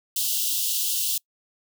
white high-pass noise, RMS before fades -25 dBFS, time 0.16-1.18 s, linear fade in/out 5 ms, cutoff 2800 Hz, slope 96 dB/octave, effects noise-tail reverb RT60 0.1 s tail -26 dB re dry

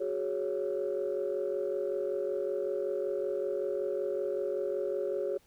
sine chord, F# suspended second, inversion none, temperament equal, 370 / 415.3 / 554.4 Hz, F#4 / G#4 / C#5, 0 / 0 / 0 cents, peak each -34 / -33 / -33 dBFS, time 0-5.38 s, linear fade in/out 10 ms, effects tanh soft clip ceiling -23 dBFS + pink hiss -66 dBFS RMS until 5.46 s

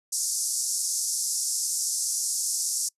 pink band-pass noise, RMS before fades -28 dBFS, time 0.12-2.89 s, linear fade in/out 10 ms, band 5300 to 11000 Hz, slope 48 dB/octave, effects noise-tail reverb RT60 0.1 s tail -25 dB re dry + resampled to 32000 Hz

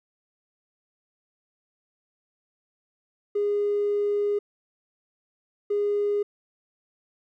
triangle tone bursts at uneven times, 410.5 Hz, G#4, 20 cents flat, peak -18 dBFS, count 2, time 3.35-4.39 / 5.7-6.23 s, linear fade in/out 10 ms, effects tanh soft clip ceiling -19 dBFS

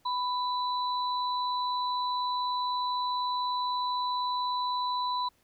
sine tone pair together, 993 / 3972 Hz, B5 / B7, +9 / +9 cents, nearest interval 2 octaves, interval 2400 cents, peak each -28 / -36 dBFS, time 0.05-5.29 s, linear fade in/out 10 ms, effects pink hiss -68 dBFS RMS until 5.43 s

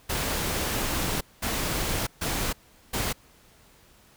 pink noise bursts at uneven times, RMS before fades -28 dBFS, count 4, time 0.09-1.21 / 1.42-2.07 / 2.21-2.53 / 2.93-3.13 s, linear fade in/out 10 ms, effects pink hiss -57 dBFS RMS until 4.16 s

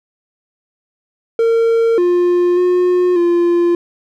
triangle tone with pitch steps, 458 / 353.4 / 359.6 / 346 Hz, A#4 / F4 / F#4 / F4, -31 / +21 / -49 / -16 cents, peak -8 dBFS, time 1.39-3.75 s, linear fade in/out 2 ms, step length 590 ms, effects none

